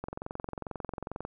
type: click train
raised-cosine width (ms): 1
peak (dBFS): -22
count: 28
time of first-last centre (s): 0.04-1.251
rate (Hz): 22.3
effects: none